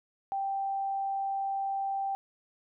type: tone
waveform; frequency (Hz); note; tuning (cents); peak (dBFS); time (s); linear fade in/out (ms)
sine; 784; G5; 0; -29; 0.32-2.15; 0
effects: none